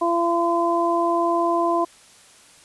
harmonic tone, 340.6 Hz, F4, 43 cents flat, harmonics 1 / 2 / 3, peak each -22 / -22 / -22 dBFS, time 0.01-1.85 s, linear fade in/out 10 ms, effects white hiss -50 dBFS RMS until 2.64 s + resampled to 24000 Hz

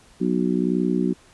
harmonic tone, 61.6 Hz, B1, 4 cents flat, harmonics 3 / 4 / 5 / 6, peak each -23 / -24 / -25 / -26 dBFS, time 0.2-1.14 s, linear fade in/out 20 ms, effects pink hiss -53 dBFS RMS until 1.33 s + resampled to 24000 Hz

